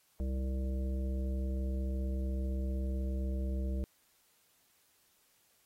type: harmonic tone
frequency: 65.41 Hz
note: C2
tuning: in tune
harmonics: 1 / 3 / 5 / 7 / 9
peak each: -32 / -41 / -46 / -50 / -49 dBFS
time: 0.2-3.84 s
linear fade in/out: 0 ms
effects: white hiss -70 dBFS RMS until 5.65 s + AAC 48 kbps